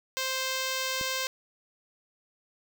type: tone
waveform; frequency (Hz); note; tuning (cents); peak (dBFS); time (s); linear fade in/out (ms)
5% pulse; 523.3; C5; 0; -17; 0.17-1.27; 0
type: click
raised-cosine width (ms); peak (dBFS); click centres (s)
3; -27; 1.012
effects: none